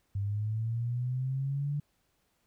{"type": "linear sweep", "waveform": "sine", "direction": "up", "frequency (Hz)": [98, 146.83], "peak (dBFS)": -29, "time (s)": [0.15, 1.8], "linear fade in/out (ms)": 5, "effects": ["pink hiss -74 dBFS RMS until 2.46 s"]}